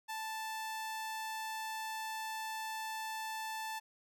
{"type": "tone", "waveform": "sawtooth", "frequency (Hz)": 880, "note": "A5", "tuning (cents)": 0, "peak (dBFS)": -35, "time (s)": [0.08, 3.8], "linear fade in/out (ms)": 20, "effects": []}